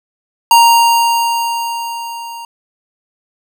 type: tone with level ramp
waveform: square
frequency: 932.3 Hz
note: A#5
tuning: in tune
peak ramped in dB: -4 to -27 dBFS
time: 0.51-2.45 s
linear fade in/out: 2 ms
effects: none